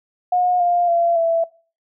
sine tone with pitch steps, 721 / 701.7 / 682.9 / 664.6 Hz, F#5 / F5 / F5 / E5, -45 / +8 / -39 / +14 cents, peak -14 dBFS, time 0.32-1.44 s, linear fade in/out 5 ms, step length 280 ms, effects noise-tail reverb RT60 0.4 s tail -23 dB re dry

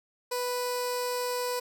15% pulse tone with notch filter, 493.9 Hz, B4, in tune, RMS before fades -31 dBFS, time 0.31-1.6 s, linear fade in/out 10 ms, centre 1700 Hz, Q 0.99, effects none

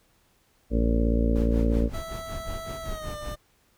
harmonic tone, 57 Hz, A#1, 38 cents flat, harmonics 1 / 2 / 3 / 4 / 5 / 6 / 7 / 8 / 9 / 10, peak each -22 / -33 / -35 / -27 / -30 / -38 / -40 / -32 / -38 / -35 dBFS, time 0.7-1.9 s, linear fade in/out 50 ms
brown noise with tremolo, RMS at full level -33 dBFS, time 1.35-3.36 s, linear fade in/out 10 ms, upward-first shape sine, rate 5.3 Hz, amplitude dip 80%
25% pulse tone with pitch glide, 657 to 599 Hz, E5 to D5, -6 to +34 cents, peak -32 dBFS, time 1.93-3.36 s, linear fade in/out 20 ms, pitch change -160 cents, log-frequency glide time 2.82-3.15 s
effects pink hiss -65 dBFS RMS until 3.77 s

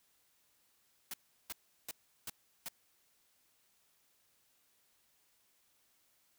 white noise bursts, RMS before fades -42 dBFS, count 5, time 1.11-2.685 s, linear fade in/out 2 ms, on 27 ms, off 360 ms, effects white hiss -73 dBFS RMS until 6.38 s

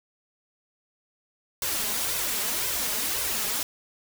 white noise with flanger, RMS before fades -28 dBFS, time 1.62-3.63 s, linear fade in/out 2 ms, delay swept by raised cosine 1.9 to 4.9 ms, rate 1.9 Hz, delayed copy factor +0.75, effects none

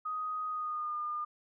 sine tone with pitch glide, 1250 to 1210.9 Hz, D#6 to D#6, +8 to -47 cents, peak -33 dBFS, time 0.05-1.25 s, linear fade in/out 10 ms, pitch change -55 cents, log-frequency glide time 0.48-0.96 s, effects none

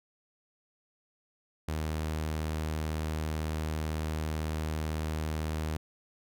sawtooth tone, 78 Hz, D#2, 5 cents sharp, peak -27 dBFS, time 1.68-5.77 s, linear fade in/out 5 ms, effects none

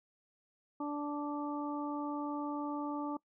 harmonic tone, 292.3 Hz, D4, 8 cents flat, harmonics 1 / 2 / 3 / 4, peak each -36 / -45 / -42 / -44 dBFS, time 0.8-3.17 s, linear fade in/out 5 ms, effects noise-tail reverb RT60 0.1 s tail -22 dB re dry

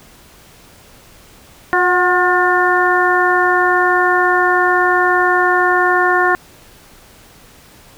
harmonic tone with a mistuned harmonic, 357.9 Hz, F4, 42 cents sharp, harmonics 1 / 2 / 3 / 4 / 5, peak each -17 / -17 / -17 / -17 / -17 dBFS, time 1.73-6.35 s, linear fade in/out 0 ms, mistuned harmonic 2, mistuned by +39 cents, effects pink hiss -44 dBFS RMS until 7.97 s

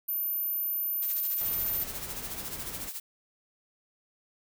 sine tone, 13530 Hz, G#9, 31 cents sharp, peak -28 dBFS, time 0.08-1.84 s, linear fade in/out 10 ms
blue noise with tremolo, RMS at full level -36 dBFS, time 1.02-3 s, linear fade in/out 2 ms, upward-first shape sine, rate 14 Hz, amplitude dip 70%
pink noise, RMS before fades -43 dBFS, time 1.41-2.89 s, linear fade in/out 0 ms
effects none

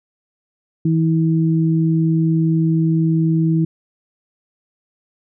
sine tone pair together, 162.1 / 322.9 Hz, E3 / E4, -29 / -36 cents, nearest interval octave, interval 1193 cents, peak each -14 / -19 dBFS, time 0.85-3.65 s, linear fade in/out 5 ms, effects none

